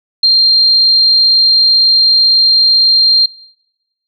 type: tone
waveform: sine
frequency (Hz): 4186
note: C8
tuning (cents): 0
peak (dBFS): -5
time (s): 0.23-3.26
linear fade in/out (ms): 5
effects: noise-tail reverb RT60 1.0 s tail -24 dB re dry